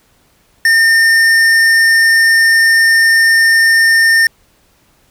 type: tone with hard clipping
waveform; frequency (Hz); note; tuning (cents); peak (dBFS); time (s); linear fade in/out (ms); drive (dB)
sine; 1814; A#6; -48; -8; 0.65-4.27; 2; 11
effects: pink hiss -53 dBFS RMS until 5.1 s